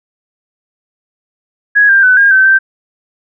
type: tone with pitch steps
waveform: sine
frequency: 1664 / 1589 / 1506 / 1618 / 1540 / 1562 Hz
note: G#6 / G6 / F#6 / G#6 / G6 / G6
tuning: +3 / +23 / +30 / -46 / -31 / -7 cents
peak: -4 dBFS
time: 1.75-2.59 s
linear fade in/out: 20 ms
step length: 140 ms
effects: none